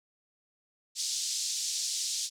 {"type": "band-pass noise", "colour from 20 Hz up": "pink", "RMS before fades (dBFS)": -33, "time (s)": [0.95, 2.3], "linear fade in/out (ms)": 50, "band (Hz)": [4400, 7700], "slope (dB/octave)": 24, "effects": []}